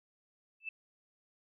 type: tone with exponential growth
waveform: sine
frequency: 2637 Hz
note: E7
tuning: in tune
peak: -33 dBFS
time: 0.6-0.69 s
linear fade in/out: 5 ms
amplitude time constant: 19 ms
effects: none